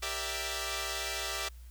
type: chord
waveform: 5% pulse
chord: E half-diminished seventh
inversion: first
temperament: equal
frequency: 392 / 466.2 / 587.3 / 659.3 Hz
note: G4 / Bb4 / D5 / E5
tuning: 0 / 0 / 0 / 0 cents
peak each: -28 / -31 / -29 / -26 dBFS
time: 0.02-1.49 s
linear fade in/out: 10 ms
effects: added 60 Hz sine -46 dBFS peak until 1.7 s + white hiss -63 dBFS RMS until 1.7 s

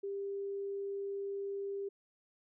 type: tone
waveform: sine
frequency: 397.3 Hz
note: G4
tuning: 23 cents sharp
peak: -36 dBFS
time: 0.03-1.89 s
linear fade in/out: 10 ms
effects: none

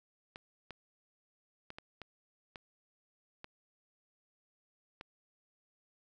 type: clicks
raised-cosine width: 0.3 ms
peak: -29 dBFS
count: 8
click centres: 0.359 / 0.707 / 1.704 / 1.785 / 2.017 / 2.558 / 3.444 / 5.011 s
effects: none

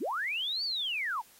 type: linear two-way sweep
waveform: sine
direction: up then down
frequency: 174.61 to 4661 to 819 Hz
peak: -30 dBFS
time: 0-1.22 s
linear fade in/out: 20 ms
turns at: 0.64 s
effects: white hiss -59 dBFS RMS until 1.39 s + AAC 48 kbps

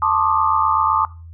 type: tone cluster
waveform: sine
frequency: 884 / 1063 / 1164 / 1232 Hz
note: A5 / C6 / D6 / D#6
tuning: +8 / +27 / -16 / -17 cents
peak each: -20 dBFS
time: 0.02-1.05 s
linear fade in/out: 2 ms
effects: noise-tail reverb RT60 0.3 s tail -18 dB re dry + added 83 Hz sine -35 dBFS peak until 1.33 s

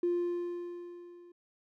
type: tone with level ramp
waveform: triangle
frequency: 349.5 Hz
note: F4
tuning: 1 cent sharp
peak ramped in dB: -22 to -50 dBFS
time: 0.03-1.32 s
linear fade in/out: 5 ms
effects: tanh soft clip ceiling -24 dBFS

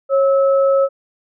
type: tone pair together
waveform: sine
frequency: 546.6 / 1300 Hz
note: C#5 / E6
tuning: -24 / -24 cents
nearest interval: octave + minor third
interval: 1500 cents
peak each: -11 / -22 dBFS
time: 0.09-0.89 s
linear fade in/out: 50 ms
effects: none

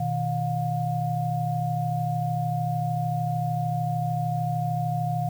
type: tone cluster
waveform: sine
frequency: 123.2 / 156.5 / 713 Hz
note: B2 / D#3 / F5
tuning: -4 / +10 / +36 cents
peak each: -28 dBFS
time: 0-5.29 s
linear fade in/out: 5 ms
effects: 8-bit

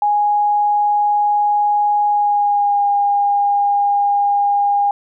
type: tone with pitch glide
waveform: sine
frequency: 828 to 811.4 Hz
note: G#5 to G#5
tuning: -5 to -41 cents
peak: -12 dBFS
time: 0.02-4.91 s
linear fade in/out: 2 ms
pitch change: -36 cents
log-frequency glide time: 2.08-2.86 s
effects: none

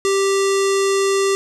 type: tone with low-pass filter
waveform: square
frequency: 392 Hz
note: G4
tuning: in tune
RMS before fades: -17 dBFS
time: 0.05-1.35 s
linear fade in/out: 0 ms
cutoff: 7800 Hz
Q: 2.2
effects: none

